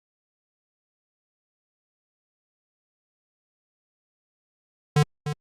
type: tone with echo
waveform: square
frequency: 148.4 Hz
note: D3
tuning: 18 cents sharp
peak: -16 dBFS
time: 4.96-5.03 s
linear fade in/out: 5 ms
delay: 300 ms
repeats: 1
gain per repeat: -10 dB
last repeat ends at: 5.33 s
effects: low-pass 9000 Hz 12 dB/octave + Opus 48 kbps